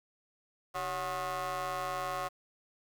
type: ring-modulated tone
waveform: 25% pulse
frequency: 174.8 Hz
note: F3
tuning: 2 cents sharp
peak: -27 dBFS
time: 0.74-2.29 s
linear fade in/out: 20 ms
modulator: 910 Hz
effects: 10-bit